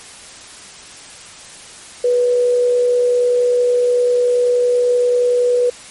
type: tone with amplitude modulation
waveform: sine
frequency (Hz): 490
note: B4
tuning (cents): -14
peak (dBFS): -10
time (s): 2.04-5.7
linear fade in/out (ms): 5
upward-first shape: sine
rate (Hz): 70.5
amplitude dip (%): 25
effects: white hiss -37 dBFS RMS until 5.9 s + MP3 48 kbps